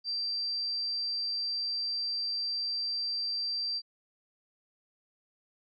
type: tone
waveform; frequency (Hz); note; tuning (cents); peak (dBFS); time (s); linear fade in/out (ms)
sine; 4699; D8; 0; -30; 0.04-3.82; 50
effects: none